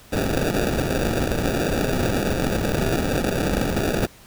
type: noise with sample-and-hold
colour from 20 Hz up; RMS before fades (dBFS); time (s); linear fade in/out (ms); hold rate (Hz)
blue; -22; 0.12-4.07; 10; 1050
effects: pink hiss -48 dBFS RMS until 4.26 s